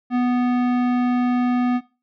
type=tone with tanh clipping; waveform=sine; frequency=246.9 Hz; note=B3; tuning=in tune; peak=-19 dBFS; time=0.1-1.81 s; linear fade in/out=50 ms; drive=17 dB; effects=noise-tail reverb RT60 0.3 s tail -17 dB re dry